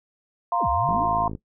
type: chord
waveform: sine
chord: F suspended fourth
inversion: none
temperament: equal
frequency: 698.5 / 932.3 / 1046.5 Hz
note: F5 / Bb5 / C6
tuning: 0 / 0 / 0 cents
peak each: -25 dBFS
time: 0.52-1.28 s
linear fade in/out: 2 ms
type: exponential two-way sweep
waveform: sine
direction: down then up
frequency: 929 to 60.6 to 398.3 Hz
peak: -28 dBFS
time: 0.58-1.08 s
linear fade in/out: 50 ms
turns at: 0.69 s
type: click train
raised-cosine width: 3 ms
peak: -20 dBFS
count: 26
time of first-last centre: 0.89-1.351 s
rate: 54.2 Hz
effects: noise-tail reverb RT60 0.1 s tail -18 dB re dry